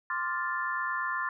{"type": "chord", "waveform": "sine", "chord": "D minor seventh", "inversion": "third", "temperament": "equal", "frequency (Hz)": [1046.5, 1174.7, 1396.9, 1760], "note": ["C6", "D6", "F6", "A6"], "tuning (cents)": [0, 0, 0, 0], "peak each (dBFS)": [-33, -38, -36, -33], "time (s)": [0.1, 1.29], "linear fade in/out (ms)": 2, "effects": []}